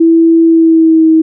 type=tone with pitch glide; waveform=sine; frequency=329.6 to 319.7 Hz; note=E4 to D#4; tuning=0 to +47 cents; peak=-3 dBFS; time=0-1.22 s; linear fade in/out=10 ms; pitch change=-53 cents; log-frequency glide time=0.45-1.08 s; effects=none